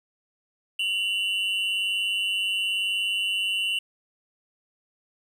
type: tone pair together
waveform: triangle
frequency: 2761 / 2960 Hz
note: F7 / F#7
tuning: -20 / 0 cents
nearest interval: minor second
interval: 120 cents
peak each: -25 dBFS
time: 0.79-3.79 s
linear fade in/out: 5 ms
effects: 10-bit